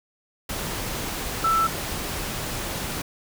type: tone in noise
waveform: sine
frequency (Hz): 1326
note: E6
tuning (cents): +10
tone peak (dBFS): -18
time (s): 1.44-1.67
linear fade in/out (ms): 5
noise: pink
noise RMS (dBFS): -30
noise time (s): 0.49-3.02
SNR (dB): +9
effects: none